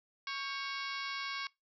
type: harmonic tone with a mistuned harmonic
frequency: 554.4 Hz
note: C#5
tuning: in tune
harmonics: 2 / 3 / 4 / 5 / 6 / 7 / 8 / 9 / 10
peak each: -42 / -45 / -42 / -48 / -48 / -48 / -47 / -49 / -50 dBFS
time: 0.27-1.47 s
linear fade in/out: 2 ms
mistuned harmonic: 3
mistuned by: -69 cents
effects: noise-tail reverb RT60 0.2 s tail -23 dB re dry